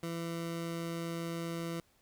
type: tone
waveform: 20% pulse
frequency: 167.5 Hz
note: E3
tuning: 28 cents sharp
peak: -31 dBFS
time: 0.03-1.8 s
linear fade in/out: 2 ms
effects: pink hiss -69 dBFS RMS until 2.01 s